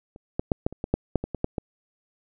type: clicks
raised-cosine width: 2 ms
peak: -30 / -11 / -7 / -9 / -25 / -15 / -7 / -7 / -16 / -16 / -9 / -14 dBFS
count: 12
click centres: 0.161 / 0.395 / 0.518 / 0.665 / 0.726 / 0.841 / 0.94 / 1.157 / 1.24 / 1.347 / 1.444 / 1.582 s
effects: none